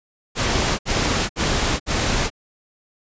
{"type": "noise bursts", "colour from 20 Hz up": "pink", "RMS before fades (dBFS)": -20, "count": 4, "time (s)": [0.35, 2.302], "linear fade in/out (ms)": 50, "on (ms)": 440, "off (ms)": 64, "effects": ["resampled to 16000 Hz"]}